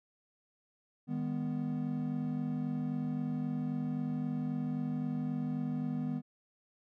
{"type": "chord", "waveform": "triangle", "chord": "G# minor", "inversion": "second", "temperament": "equal with one note detuned", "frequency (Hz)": [155.56, 203.1, 246.9], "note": ["D#3", "G#3", "B3"], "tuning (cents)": [0, -38, 0], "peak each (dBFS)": [-35, -38, -33], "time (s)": [1.07, 6.22], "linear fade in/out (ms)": 50, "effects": []}